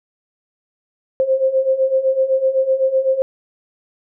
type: beating tone pair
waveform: sine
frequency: 523.3 / 531.2 Hz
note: C5 / C5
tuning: 0 / +26 cents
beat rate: 7.9 Hz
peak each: -19 / -15 dBFS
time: 1.2-3.22 s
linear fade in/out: 0 ms
effects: none